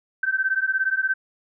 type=beating tone pair; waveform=sine; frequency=1538 / 1555 Hz; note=G6 / G6; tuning=-33 / -14 cents; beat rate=17 Hz; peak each=-23 dBFS; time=0.23-1.14 s; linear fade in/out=5 ms; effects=none